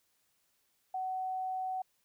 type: tone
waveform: sine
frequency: 750 Hz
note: F#5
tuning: 23 cents sharp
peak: -33 dBFS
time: 0.94-1.82 s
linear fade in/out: 5 ms
effects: white hiss -75 dBFS RMS until 2.04 s